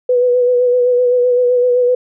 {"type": "tone with vibrato", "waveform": "sine", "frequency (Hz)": 493.9, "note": "B4", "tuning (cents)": 0, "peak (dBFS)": -9, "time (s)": [0.09, 1.95], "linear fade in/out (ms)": 5, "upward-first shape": "sine", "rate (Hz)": 7.8, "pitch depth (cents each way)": 28, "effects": []}